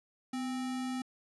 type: tone with sample-and-hold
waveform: sine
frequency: 253.3 Hz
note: B3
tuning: 44 cents sharp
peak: -33 dBFS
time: 0.33-1.02 s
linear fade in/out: 5 ms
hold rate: 1050 Hz
effects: resampled to 24000 Hz